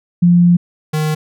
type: tone pair in turn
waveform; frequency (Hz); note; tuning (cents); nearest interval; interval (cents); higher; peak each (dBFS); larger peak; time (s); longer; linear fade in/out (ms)
sine / square; 174.61 / 154.24; F3 / D#3; 0 / -15; major second; 215; first; -6 / -15; first; 0.22-0.57 / 0.93-1.15; first; 10
effects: none